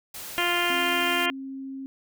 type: noise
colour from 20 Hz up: white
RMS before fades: -38 dBFS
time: 0.14-1.26 s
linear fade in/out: 5 ms
type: harmonic tone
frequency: 349.2 Hz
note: F4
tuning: in tune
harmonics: 1 / 2 / 3 / 4 / 5 / 6 / 7 / 8 / 9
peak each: -31 / -31 / -31 / -31 / -31 / -31 / -31 / -31 / -31 dBFS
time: 0.38-1.3 s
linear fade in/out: 0 ms
type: tone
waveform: sine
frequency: 268.6 Hz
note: C4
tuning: 46 cents sharp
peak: -33 dBFS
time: 0.7-1.86 s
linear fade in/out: 0 ms
effects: none